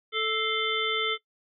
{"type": "harmonic tone with a mistuned harmonic", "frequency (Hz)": 440, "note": "A4", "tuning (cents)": 0, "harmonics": [1, 3, 5, 7, 8], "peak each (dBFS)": [-31, -31, -31, -31, -31], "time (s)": [0.12, 1.18], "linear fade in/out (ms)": 50, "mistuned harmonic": 5, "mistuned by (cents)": -84, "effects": ["noise-tail reverb RT60 0.1 s tail -19 dB re dry"]}